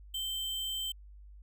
sine tone with sample-and-hold, 3112 Hz, G7, 13 cents flat, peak -33 dBFS, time 0.14-0.92 s, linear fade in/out 5 ms, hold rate 11025 Hz, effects added 50 Hz sine -49 dBFS peak until 1.42 s

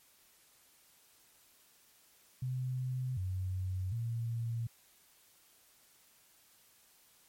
sine tone with pitch steps, 128.1 / 93 / 116.2 Hz, C3 / F#2 / A#2, -36 / +9 / -5 cents, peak -33 dBFS, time 2.42-4.67 s, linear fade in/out 5 ms, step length 750 ms, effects white hiss -65 dBFS RMS until 7.28 s + MP3 64 kbps

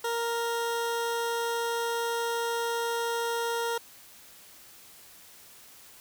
20% pulse tone, 466.2 Hz, A#4, in tune, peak -23 dBFS, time 0.04-3.78 s, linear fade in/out 5 ms, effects white hiss -52 dBFS RMS until 6 s

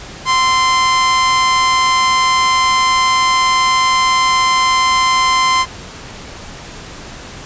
sawtooth tone with amplitude modulation, 1040 Hz, C6, 11 cents flat, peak -5 dBFS, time 0.25-5.66 s, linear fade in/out 50 ms, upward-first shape sine, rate 297 Hz, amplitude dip 35%, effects pink hiss -32 dBFS RMS until 7.45 s + resampled to 16000 Hz

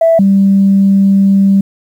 sine tone pair in turn, 659.3 / 196.01 Hz, E5 / G3, 0 / 0 cents, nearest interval octave + major sixth, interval 2100 cents, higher first, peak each -4 / -4 dBFS, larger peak neither, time 0.01-0.19 / 0.19-1.61 s, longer second, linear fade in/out 5 ms, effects tanh soft clip ceiling 0 dBFS + 7-bit

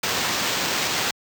violet noise with sample-and-hold, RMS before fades -24 dBFS, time 0.03-1.11 s, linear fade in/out 5 ms, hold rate 11025 Hz, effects high-pass 100 Hz 12 dB/octave

